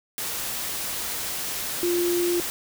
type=tone in noise; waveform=sine; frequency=349.2 Hz; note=F4; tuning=in tune; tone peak=-21 dBFS; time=1.83-2.4 s; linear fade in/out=0 ms; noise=white; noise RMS=-30 dBFS; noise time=0.18-2.5 s; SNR=+6 dB; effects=none